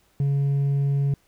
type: tone with hard clipping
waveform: triangle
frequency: 140 Hz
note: C#3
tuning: 18 cents sharp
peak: -18 dBFS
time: 0.2-1.14 s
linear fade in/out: 2 ms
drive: 1 dB
effects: pink hiss -63 dBFS RMS until 1.27 s